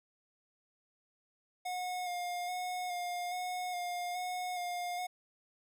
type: tone with vibrato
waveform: square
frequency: 718 Hz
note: F5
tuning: 48 cents sharp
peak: -36 dBFS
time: 1.65-5.07 s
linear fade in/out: 10 ms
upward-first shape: square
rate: 1.2 Hz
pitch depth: 21 cents each way
effects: none